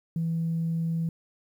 sine tone, 164.81 Hz, E3, in tune, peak -24 dBFS, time 0.16-1.09 s, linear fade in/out 2 ms, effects tanh soft clip ceiling -21 dBFS + 10-bit

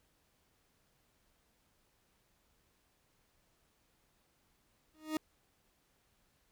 40% pulse tone with exponential growth, 311.1 Hz, D#4, in tune, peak -29 dBFS, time 4.94-5.17 s, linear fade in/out 2 ms, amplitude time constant 49 ms, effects pink hiss -74 dBFS RMS until 6.51 s

